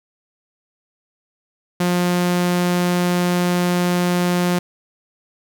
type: tone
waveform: sawtooth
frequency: 177.3 Hz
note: F3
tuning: 26 cents sharp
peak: -12 dBFS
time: 1.8-4.59 s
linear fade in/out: 5 ms
effects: none